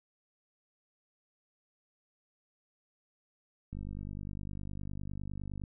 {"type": "click train", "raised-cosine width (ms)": 5, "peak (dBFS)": -29, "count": 96, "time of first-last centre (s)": [3.73, 5.638], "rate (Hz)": 49.8, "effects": []}